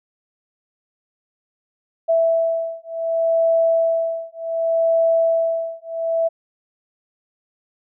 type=beating tone pair; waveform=sine; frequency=659.3 / 659.97 Hz; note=E5 / E5; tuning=0 / +2 cents; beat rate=0.67 Hz; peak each=-19 dBFS; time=2.08-6.29 s; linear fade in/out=20 ms; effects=none